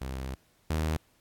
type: tone pair in turn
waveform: sawtooth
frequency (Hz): 65.7 / 78.44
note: C2 / D#2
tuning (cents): +8 / +15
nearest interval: minor third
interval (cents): 307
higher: second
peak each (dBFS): -30 / -23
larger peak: second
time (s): 0.01-0.35 / 0.7-0.97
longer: first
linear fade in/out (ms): 5
effects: pink hiss -67 dBFS RMS until 1.2 s + AAC 64 kbps